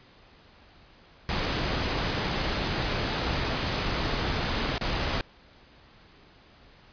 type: noise with dropouts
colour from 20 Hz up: pink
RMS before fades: -28 dBFS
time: 1.29-5.21 s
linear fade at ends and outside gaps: 1 ms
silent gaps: 4.781-4.811 s
effects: pink hiss -55 dBFS RMS until 6.92 s + resampled to 11025 Hz